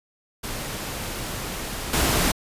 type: noise with level steps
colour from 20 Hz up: pink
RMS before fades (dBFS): -31 / -21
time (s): 0.43-2.32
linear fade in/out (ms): 10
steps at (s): 1.93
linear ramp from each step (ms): 5
effects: resampled to 32000 Hz

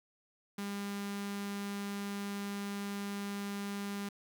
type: tone with notch filter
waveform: sawtooth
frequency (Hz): 201.2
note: G3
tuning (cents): +45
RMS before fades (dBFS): -39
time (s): 0.58-4.09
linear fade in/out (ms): 5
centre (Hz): 550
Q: 1.4
effects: 10-bit

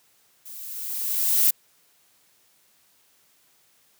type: noise with level ramp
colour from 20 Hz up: violet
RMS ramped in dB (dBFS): -41 to -17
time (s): 0.45-1.51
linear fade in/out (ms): 10
effects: white hiss -62 dBFS RMS until 3.99 s + high-pass 80 Hz 12 dB/octave

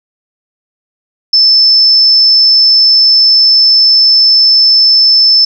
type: tone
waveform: sine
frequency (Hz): 5274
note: E8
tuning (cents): 0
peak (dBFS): -3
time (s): 1.33-5.45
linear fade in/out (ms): 5
effects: 7-bit

